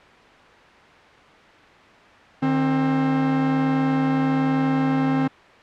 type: tone pair together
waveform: 45% pulse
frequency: 153.12 / 265.1 Hz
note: D#3 / C4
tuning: -27 / +23 cents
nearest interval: minor seventh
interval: 950 cents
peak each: -25 / -19 dBFS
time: 2.42-5.28 s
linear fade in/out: 10 ms
effects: white hiss -47 dBFS RMS until 5.62 s + low-pass 2000 Hz 12 dB/octave

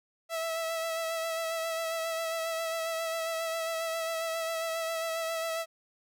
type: tone with vibrato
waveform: sawtooth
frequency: 655 Hz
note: E5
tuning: 11 cents flat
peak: -27 dBFS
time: 0.29-5.66 s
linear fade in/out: 50 ms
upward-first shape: sine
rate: 7.4 Hz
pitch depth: 23 cents each way
effects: none

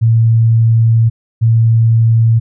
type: tone pair in turn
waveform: sine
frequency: 113.9 / 113.9 Hz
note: A#2 / A#2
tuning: -40 / -40 cents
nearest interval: unison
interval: 0 cents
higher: neither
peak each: -6 dBFS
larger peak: neither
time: 0.01-1.1 / 1.41-2.4 s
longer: first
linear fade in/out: 20 ms
effects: none

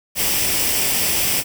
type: noise with comb filter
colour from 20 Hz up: white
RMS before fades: -19 dBFS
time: 0.15-1.44 s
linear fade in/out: 50 ms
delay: 0.37 ms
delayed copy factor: +0.5
effects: none

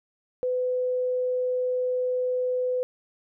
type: tone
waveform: sine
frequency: 503 Hz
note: B4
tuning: 32 cents sharp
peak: -23 dBFS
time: 0.43-2.83 s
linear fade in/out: 0 ms
effects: none

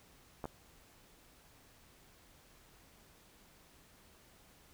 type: clicks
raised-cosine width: 1 ms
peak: -26 dBFS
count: 2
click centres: 0.442 / 0.455 s
effects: pink hiss -63 dBFS RMS until 4.73 s

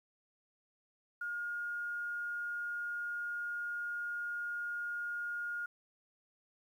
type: tone with quantisation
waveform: sine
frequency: 1425 Hz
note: F6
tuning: 34 cents sharp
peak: -36 dBFS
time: 1.21-5.66 s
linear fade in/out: 5 ms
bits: 11
effects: none

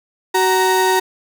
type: tone pair together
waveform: 35% pulse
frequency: 375.1 / 932.3 Hz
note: F#4 / A#5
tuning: +24 / 0 cents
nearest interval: octave + major third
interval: 1576 cents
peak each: -14 dBFS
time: 0.34-1 s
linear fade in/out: 10 ms
effects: none

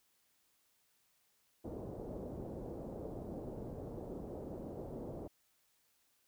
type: low-pass noise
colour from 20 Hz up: white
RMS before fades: -45 dBFS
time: 1.64-5.28 s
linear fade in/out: 10 ms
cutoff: 560 Hz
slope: 24 dB/octave
effects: white hiss -75 dBFS RMS until 6.27 s

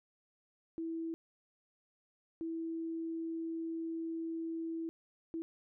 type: tone bursts at uneven times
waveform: sine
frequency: 328 Hz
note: E4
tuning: 9 cents flat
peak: -36 dBFS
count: 3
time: 0.78-1.14 / 2.41-4.89 / 5.34-5.42 s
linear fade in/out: 0 ms
effects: none

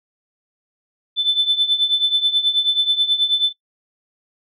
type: tone with tremolo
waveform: sine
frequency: 3520 Hz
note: A7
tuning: in tune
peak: -10 dBFS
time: 1.16-3.53 s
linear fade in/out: 50 ms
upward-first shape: triangle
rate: 9.3 Hz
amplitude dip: 85%
effects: noise-tail reverb RT60 0.1 s tail -22 dB re dry + tanh soft clip ceiling -7 dBFS

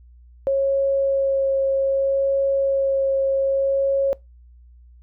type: tone with vibrato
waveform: sine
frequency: 545 Hz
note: C#5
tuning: 29 cents flat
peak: -16 dBFS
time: 0.47-4.13 s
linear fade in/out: 0 ms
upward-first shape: sine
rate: 0.64 Hz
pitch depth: 10 cents each way
effects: noise-tail reverb RT60 0.2 s tail -23 dB re dry + added 60 Hz sine -45 dBFS peak until 5.02 s

